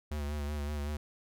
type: tone with vibrato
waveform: square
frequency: 73.42 Hz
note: D2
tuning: in tune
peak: -34 dBFS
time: 0.11-0.97 s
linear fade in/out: 5 ms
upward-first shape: sine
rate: 5.3 Hz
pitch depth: 41 cents each way
effects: none